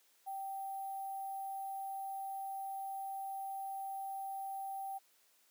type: tone with sample-and-hold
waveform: sine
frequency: 780 Hz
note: G5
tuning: 9 cents flat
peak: -39 dBFS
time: 0.26-4.99 s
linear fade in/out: 20 ms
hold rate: 11025 Hz
effects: white hiss -70 dBFS RMS until 5.5 s + high-pass 300 Hz 12 dB/octave